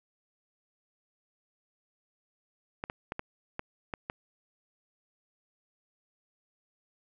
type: clicks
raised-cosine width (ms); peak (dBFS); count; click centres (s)
0.5; -19; 7; 2.839 / 2.899 / 3.121 / 3.194 / 3.594 / 3.938 / 4.099
effects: none